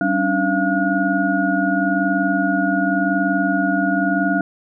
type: tone cluster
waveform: sine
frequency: 192.7 / 277.3 / 298.2 / 688 / 1445 Hz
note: G3 / C#4 / D4 / F5 / F#6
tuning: -29 / +1 / +27 / -26 / -41 cents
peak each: -22 dBFS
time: 0.01-4.41 s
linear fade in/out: 2 ms
effects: none